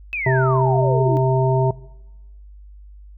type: exponential sweep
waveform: sine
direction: down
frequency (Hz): 2609 to 300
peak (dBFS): -22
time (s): 0.13-1.17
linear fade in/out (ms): 0
type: harmonic tone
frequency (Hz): 130.81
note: C3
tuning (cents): 0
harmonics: 1 / 3 / 5 / 7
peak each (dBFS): -16 / -21 / -23 / -24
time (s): 0.26-1.71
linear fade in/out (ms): 5
effects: noise-tail reverb RT60 1.0 s tail -21 dB re dry + added 50 Hz sine -39 dBFS peak until 3.17 s